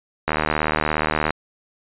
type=click train; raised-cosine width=0.5 ms; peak=-4 dBFS; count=80; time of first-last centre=0.28-1.306 s; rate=77 Hz; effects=resampled to 8000 Hz